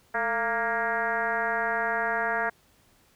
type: tone with frequency modulation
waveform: sine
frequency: 1164 Hz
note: D6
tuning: 16 cents flat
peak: -24 dBFS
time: 0.14-2.5 s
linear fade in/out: 10 ms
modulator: 238 Hz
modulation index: 2.9
effects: pink hiss -62 dBFS RMS until 3.15 s